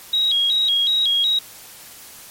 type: tone with vibrato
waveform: sine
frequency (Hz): 3541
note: A7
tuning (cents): +10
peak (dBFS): -15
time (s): 0.13-1.39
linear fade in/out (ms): 5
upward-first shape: square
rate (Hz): 2.7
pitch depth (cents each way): 130
effects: white hiss -41 dBFS RMS until 2.3 s + MP3 64 kbps